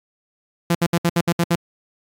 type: tone bursts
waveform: sawtooth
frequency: 170.7 Hz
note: F3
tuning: 39 cents flat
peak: -11 dBFS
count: 8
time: 0.7-1.555 s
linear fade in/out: 5 ms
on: 50 ms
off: 65 ms
effects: AAC 48 kbps